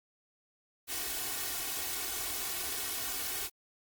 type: noise with comb filter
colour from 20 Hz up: white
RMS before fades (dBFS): -36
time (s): 0.87-3.5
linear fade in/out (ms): 50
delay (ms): 2.7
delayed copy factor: +0.9
effects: Opus 48 kbps